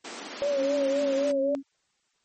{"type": "high-pass noise", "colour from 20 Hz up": "pink", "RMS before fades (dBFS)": -39, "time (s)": [0.04, 1.32], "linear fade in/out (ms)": 10, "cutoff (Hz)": 220, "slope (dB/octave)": 48}
{"type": "tone with vibrato", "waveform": "sine", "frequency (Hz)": 558, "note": "C#5", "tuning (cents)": 11, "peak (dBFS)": -23, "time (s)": [0.42, 1.55], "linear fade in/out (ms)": 0, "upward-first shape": "triangle", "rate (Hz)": 3.8, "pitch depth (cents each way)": 75}
{"type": "tone with pitch glide", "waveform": "sine", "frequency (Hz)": [277.2, 274.3], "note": ["C#4", "C#4"], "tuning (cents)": [0, -18], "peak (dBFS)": -30, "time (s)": [0.56, 1.63], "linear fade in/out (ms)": 50, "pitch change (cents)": -18, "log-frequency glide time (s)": [0.77, 1.04]}
{"effects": ["white hiss -72 dBFS RMS until 2.24 s", "MP3 32 kbps"]}